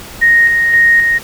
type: tone with tremolo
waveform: sine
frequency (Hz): 1864.7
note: A#6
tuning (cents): 0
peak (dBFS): -5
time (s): 0.21-1.19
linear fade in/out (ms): 20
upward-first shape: square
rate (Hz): 1.9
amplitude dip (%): 35
effects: pink hiss -31 dBFS RMS until 1.23 s